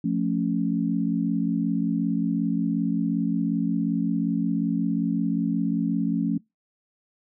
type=chord; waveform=sine; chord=F augmented; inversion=none; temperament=equal; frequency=174.61 / 220 / 277.2 Hz; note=F3 / A3 / C#4; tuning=0 / 0 / 0 cents; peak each=-26 dBFS; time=0.04-6.38 s; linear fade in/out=5 ms; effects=noise-tail reverb RT60 0.2 s tail -25 dB re dry